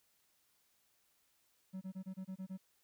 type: tone bursts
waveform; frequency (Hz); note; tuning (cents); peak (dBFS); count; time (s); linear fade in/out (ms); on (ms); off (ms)
triangle; 188.7; F#3; +34; -39; 8; 1.73-2.577; 20; 84; 25
effects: white hiss -75 dBFS RMS until 2.83 s